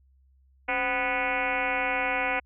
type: tone with frequency modulation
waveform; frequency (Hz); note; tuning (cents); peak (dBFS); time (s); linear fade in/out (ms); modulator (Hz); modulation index
sine; 1480; F#6; 0; -24; 0.68-2.4; 10; 241; 4.3
effects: added 66 Hz sine -58 dBFS peak until 2.45 s